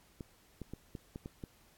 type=clicks; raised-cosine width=3 ms; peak=-29 dBFS; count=7; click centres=0.208 / 0.617 / 0.736 / 0.952 / 1.159 / 1.259 / 1.438 s; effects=pink hiss -65 dBFS RMS until 1.77 s + AAC 64 kbps